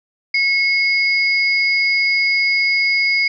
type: tone pair together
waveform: sine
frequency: 2181 / 4896 Hz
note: C#7 / D#8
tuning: -29 / -29 cents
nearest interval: octave + major second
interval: 1400 cents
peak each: -14 / -21 dBFS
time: 0.34-3.28 s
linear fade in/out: 5 ms
effects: none